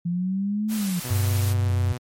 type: linear two-way sweep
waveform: sine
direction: up then down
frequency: 170 to 220 to 170 Hz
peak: -22 dBFS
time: 0.05-1 s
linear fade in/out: 10 ms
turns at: 0.74 s
type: noise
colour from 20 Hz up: white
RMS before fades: -34 dBFS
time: 0.68-1.55 s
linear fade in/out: 50 ms
type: tone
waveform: sawtooth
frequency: 123.47 Hz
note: B2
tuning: in tune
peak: -26 dBFS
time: 1.04-1.98 s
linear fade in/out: 10 ms
type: tone with pitch glide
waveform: sine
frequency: 98 to 93.9 Hz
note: G2 to F#2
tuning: 0 to +26 cents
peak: -19 dBFS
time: 1.1-1.93 s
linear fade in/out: 10 ms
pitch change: -74 cents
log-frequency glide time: 1.64-1.72 s
effects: MP3 64 kbps